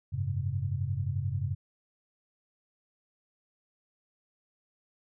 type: chord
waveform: sine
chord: F# suspended second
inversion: none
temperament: equal with one note detuned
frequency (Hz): 92.5 / 103.83 / 135.43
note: F#2 / G#2 / C#3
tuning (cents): 0 / 0 / -40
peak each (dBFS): -33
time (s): 0.12-1.55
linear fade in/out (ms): 20
effects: none